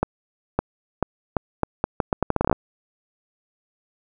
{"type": "accelerating click train", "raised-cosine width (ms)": 1, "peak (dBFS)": -5, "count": 17, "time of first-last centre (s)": [0.03, 2.528], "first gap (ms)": 560, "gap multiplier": 0.78, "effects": []}